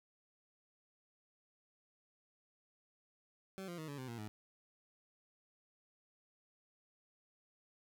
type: tone with pitch steps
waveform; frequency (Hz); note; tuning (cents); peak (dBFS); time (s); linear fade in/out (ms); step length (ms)
20% pulse; 191.6 / 173.68 / 157.44 / 142.71 / 129.36 / 117.26 / 106.3; G3 / F3 / D#3 / D3 / C3 / A#2 / G#2; -39 / -9 / +21 / -49 / -19 / +11 / +41; -39; 3.58-4.28; 0; 100
effects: none